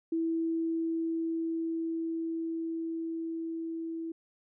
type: tone with level ramp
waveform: sine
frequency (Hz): 328.2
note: E4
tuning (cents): -8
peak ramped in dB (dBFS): -27 to -34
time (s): 0.12-4.12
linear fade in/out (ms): 5
effects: none